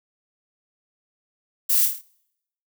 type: noise with echo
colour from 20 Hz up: violet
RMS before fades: -20 dBFS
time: 1.69-1.86 s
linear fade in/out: 10 ms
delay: 26 ms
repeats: 6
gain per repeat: -4 dB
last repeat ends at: 2.016 s
effects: noise-tail reverb RT60 0.8 s tail -26 dB re dry

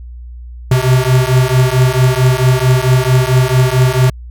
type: beating tone pair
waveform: square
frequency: 126 / 130.5 Hz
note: B2 / C3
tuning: +35 / -4 cents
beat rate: 4.5 Hz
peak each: -12 dBFS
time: 0.71-4.1 s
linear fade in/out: 5 ms
effects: added 60 Hz sine -27 dBFS peak until 4.3 s

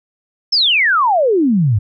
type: exponential sweep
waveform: sine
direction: down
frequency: 5430 to 95.5 Hz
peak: -10 dBFS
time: 0.52-1.79 s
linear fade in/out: 10 ms
effects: none

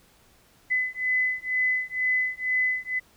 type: beating tone pair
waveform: sine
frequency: 2013 / 2015.1 Hz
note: B6 / B6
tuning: +33 / +34 cents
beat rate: 2.1 Hz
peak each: -26 dBFS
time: 0.7-3 s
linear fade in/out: 20 ms
effects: pink hiss -59 dBFS RMS until 3.16 s

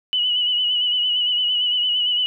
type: tone with vibrato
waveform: sine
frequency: 2955 Hz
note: F#7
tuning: 3 cents flat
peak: -17 dBFS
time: 0.13-2.26 s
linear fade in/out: 0 ms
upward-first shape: sine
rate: 8.8 Hz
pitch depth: 42 cents each way
effects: none

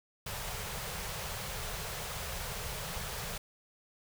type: band-stop noise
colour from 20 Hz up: pink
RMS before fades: -39 dBFS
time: 0.26-3.38 s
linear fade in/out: 5 ms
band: 190 to 410 Hz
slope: 48 dB/octave
effects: none

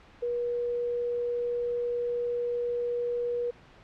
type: tone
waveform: sine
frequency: 481.2 Hz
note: B4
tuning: 45 cents flat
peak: -27 dBFS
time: 0.22-3.51 s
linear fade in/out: 10 ms
effects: pink hiss -54 dBFS RMS until 3.83 s + low-pass 3000 Hz 12 dB/octave

